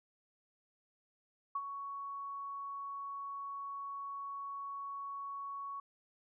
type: tone with ADSR envelope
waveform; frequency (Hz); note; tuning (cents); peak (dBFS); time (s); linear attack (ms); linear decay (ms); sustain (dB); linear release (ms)
sine; 1115; C#6; +10; -32; 1.55-5.8; 6; 50; -8; 4
effects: none